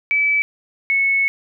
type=tone pair in turn; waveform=sine; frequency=2301 / 2202 Hz; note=D7 / C#7; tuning=-36 / -12 cents; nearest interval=minor second; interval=76 cents; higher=first; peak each=-14 dBFS; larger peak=neither; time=0.11-0.42 / 0.9-1.28 s; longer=second; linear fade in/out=0 ms; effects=none